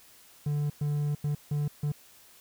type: tone bursts at uneven times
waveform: triangle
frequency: 146.83 Hz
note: D3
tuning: in tune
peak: -24 dBFS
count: 5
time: 0.46-0.7 / 0.81-1.15 / 1.24-1.35 / 1.51-1.68 / 1.83-1.92 s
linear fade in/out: 5 ms
effects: white hiss -56 dBFS RMS until 2.4 s